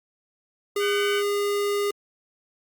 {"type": "tone", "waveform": "square", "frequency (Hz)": 407.4, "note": "G#4", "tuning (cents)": -33, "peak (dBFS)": -23, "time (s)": [0.76, 1.91], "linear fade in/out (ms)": 5}
{"type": "harmonic tone", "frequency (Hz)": 754, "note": "F#5", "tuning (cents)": 32, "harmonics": [2, 3, 4], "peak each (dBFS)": [-30, -32, -31], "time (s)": [0.79, 1.23], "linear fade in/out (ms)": 50}
{"effects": ["Opus 48 kbps"]}